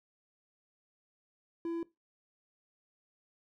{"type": "tone", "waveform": "triangle", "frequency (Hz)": 335.1, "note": "E4", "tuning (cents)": 29, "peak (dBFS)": -31, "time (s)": [1.65, 1.83], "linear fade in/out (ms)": 2, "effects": ["noise-tail reverb RT60 0.2 s tail -19 dB re dry"]}